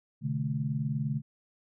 sine tone cluster, 127.8 / 147.7 / 216.3 Hz, C3 / D3 / A3, -40 / +10 / -29 cents, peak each -33 / -31 / -35 dBFS, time 0.21-1.22 s, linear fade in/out 50 ms, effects none

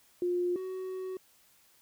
sine / triangle tone pair in turn, 354.8 / 374 Hz, F4 / F#4, +27 / +19 cents, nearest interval minor second, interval 92 cents, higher second, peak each -27 / -33 dBFS, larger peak first, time 0.22-0.56 / 0.56-1.17 s, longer second, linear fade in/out 2 ms, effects white hiss -64 dBFS RMS until 1.81 s

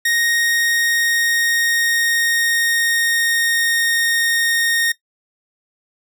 sawtooth tone with pitch glide, 1864.7 to 1851.8 Hz, A#6 to A#6, 0 to -12 cents, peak -12 dBFS, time 0.05-4.92 s, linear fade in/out 5 ms, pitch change -12 cents, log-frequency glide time 0.25-3.95 s, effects noise-tail reverb RT60 0.1 s tail -17 dB re dry

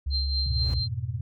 sine tone with vibrato, 69.3 Hz, C#2, in tune, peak -25 dBFS, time 0.06-0.81 s, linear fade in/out 10 ms, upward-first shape sine, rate 5.2 Hz, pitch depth 10 cents each way
sine tone with tremolo, 4150 Hz, C8, 15 cents flat, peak -25 dBFS, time 0.1-0.88 s, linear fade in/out 50 ms, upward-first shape triangle, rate 4.3 Hz, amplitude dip 70%
brown noise with exponential growth, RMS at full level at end -31 dBFS, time 0.42-0.74 s, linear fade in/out 2 ms, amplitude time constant 69 ms
sine chord, F diminished, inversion none, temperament equal with one note detuned, 87.31 / 106.25 / 123.47 Hz, F2 / Ab2 / Cb3, 0 / +40 / 0 cents, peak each -34 / -33 / -31 dBFS, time 0.46-1.21 s, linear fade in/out 5 ms
effects none

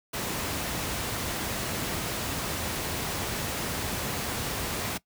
pink noise, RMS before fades -31 dBFS, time 0.13-4.98 s, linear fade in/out 10 ms, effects noise-tail reverb RT60 0.1 s tail -20 dB re dry + high-pass 60 Hz 12 dB/octave

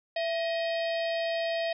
harmonic tone with a mistuned harmonic, 629 Hz, D#5, 19 cents sharp, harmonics 1 / 3 / 4 / 5 / 6 / 7 / 8, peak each -28 / -38 / -40 / -42 / -44 / -45 / -46 dBFS, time 0.16-1.73 s, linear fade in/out 5 ms, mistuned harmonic 1, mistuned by +100 cents, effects none

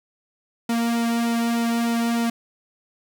sawtooth tone with flanger, 233.1 Hz, A#3, in tune, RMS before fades -22 dBFS, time 0.69-2.3 s, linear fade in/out 5 ms, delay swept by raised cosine 1.8 to 2.46 ms, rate 3.3 Hz, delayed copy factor -0.95, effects none

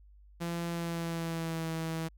sawtooth tone with pitch glide, 170 to 162.42 Hz, F3 to E3, -46 to -25 cents, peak -29 dBFS, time 0.4-2.09 s, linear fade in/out 20 ms, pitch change -79 cents, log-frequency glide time 0.7-1.68 s, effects added 50 Hz sine -54 dBFS peak until 2.17 s

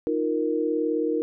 sine chord, Eb suspended second, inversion none, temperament just, 311.1 / 350 / 466.7 Hz, Eb4 / F4 / Bb4, 0 / +4 / +2 cents, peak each -26 / -29 / -25 dBFS, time 0.07-1.22 s, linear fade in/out 0 ms, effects none

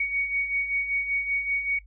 sine beating tone pair, 2235 / 2240.2 Hz, C#7 / C#7, +14 / +18 cents, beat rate 5.2 Hz, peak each -32 / -25 dBFS, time 0-1.79 s, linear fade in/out 5 ms, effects noise-tail reverb RT60 0.1 s tail -18 dB re dry + added 50 Hz sine -47 dBFS peak until 1.86 s

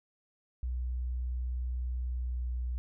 sine tone with pitch glide, 61.9 to 61.33 Hz, B1 to B1, +5 to -11 cents, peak -31 dBFS, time 0.63-2.78 s, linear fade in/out 0 ms, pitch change -16 cents, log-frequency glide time 2.09-2.49 s, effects none

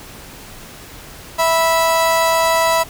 35% pulse tone pair together, 657 / 984.4 Hz, E5 / B5, -6 / -6 cents, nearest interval perfect fifth, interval 700 cents, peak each -14 dBFS, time 1.38-2.84 s, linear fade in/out 20 ms, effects pink hiss -37 dBFS RMS until 2.89 s

